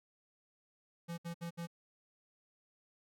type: tone bursts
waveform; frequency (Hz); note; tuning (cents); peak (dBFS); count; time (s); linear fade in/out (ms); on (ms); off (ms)
square; 169.8; F3; -48; -40; 4; 1.08-1.672; 20; 100; 64
effects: AAC 64 kbps